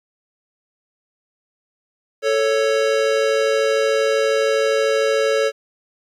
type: tone pair together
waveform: square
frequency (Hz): 441.6 / 554.4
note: A4 / C#5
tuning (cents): +6 / 0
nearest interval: major third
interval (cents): 394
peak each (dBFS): -19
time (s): 2.22-5.52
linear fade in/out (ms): 50
effects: low-pass 6000 Hz 12 dB/octave + 9-bit